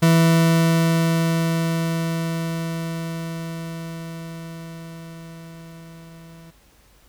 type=tone with level ramp; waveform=40% pulse; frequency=164.81 Hz; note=E3; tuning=in tune; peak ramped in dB=-11 to -41 dBFS; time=0.02-6.51 s; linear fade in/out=10 ms; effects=added 50 Hz sine -56 dBFS peak until 7.08 s + pink hiss -56 dBFS RMS until 7.08 s